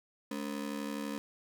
35% pulse ring-modulated tone, 249.2 Hz, B3, 16 cents sharp, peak -31 dBFS, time 0.31-1.18 s, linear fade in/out 0 ms, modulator 36 Hz, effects none

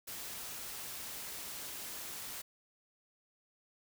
white noise, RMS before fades -44 dBFS, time 0.07-2.42 s, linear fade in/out 10 ms, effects none

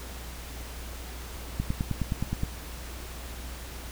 click train, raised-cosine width 5 ms, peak -15 dBFS, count 9, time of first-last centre 1.6-2.434 s, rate 9.59 Hz, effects added 60 Hz sine -39 dBFS peak until 3.91 s + pink hiss -43 dBFS RMS until 3.91 s

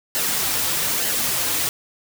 white noise with flanger, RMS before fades -22 dBFS, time 0.15-1.69 s, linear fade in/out 0 ms, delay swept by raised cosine 0.83 to 5.33 ms, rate 1.1 Hz, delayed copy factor -0.5, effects none

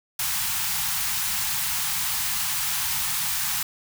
white band-stop noise, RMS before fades -26 dBFS, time 0.19-3.63 s, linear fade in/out 5 ms, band 200 to 750 Hz, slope 96 dB/octave, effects none

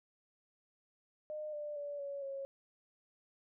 sine tone with pitch steps, 609 / 593 / 577.5 / 562.3 / 547.6 Hz, D#5 / D5 / D5 / C#5 / C#5, -37 / +17 / -29 / +25 / -21 cents, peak -39 dBFS, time 1.3-2.45 s, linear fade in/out 0 ms, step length 230 ms, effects none

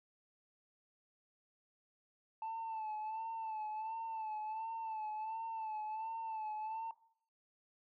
sine tone with vibrato, 880 Hz, A5, in tune, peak -37 dBFS, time 2.42-6.91 s, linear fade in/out 2 ms, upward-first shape sine, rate 1.4 Hz, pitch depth 51 cents each way, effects noise-tail reverb RT60 0.6 s tail -19 dB re dry + tanh soft clip ceiling -37 dBFS

